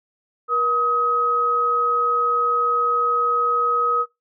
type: tone pair together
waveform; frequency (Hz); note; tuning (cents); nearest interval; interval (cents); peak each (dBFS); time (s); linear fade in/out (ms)
sine; 478.4 / 1266.9; A#4 / D#6; +45 / +31; octave + perfect fourth; 1686; -26 / -17; 0.48-4.06; 50
effects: noise-tail reverb RT60 0.2 s tail -21 dB re dry